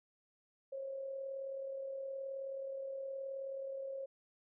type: tone with amplitude modulation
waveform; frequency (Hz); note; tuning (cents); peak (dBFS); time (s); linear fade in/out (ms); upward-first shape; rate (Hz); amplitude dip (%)
sine; 541; C#5; -42; -38; 0.72-4.06; 10; sine; 39; 40
effects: none